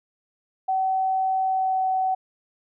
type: tone with pitch glide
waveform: sine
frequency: 760 to 754.8 Hz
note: F#5 to F#5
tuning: +46 to +34 cents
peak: -20 dBFS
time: 0.68-2.15 s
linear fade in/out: 10 ms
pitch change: -12 cents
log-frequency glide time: 1.44-1.87 s
effects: none